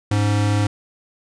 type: tone pair together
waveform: square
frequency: 104.1 / 277.9 Hz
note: G#2 / C#4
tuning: +5 / +4 cents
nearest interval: octave + perfect fourth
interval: 1699 cents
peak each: -17 / -27 dBFS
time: 0.11-0.67 s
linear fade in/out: 5 ms
effects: resampled to 22050 Hz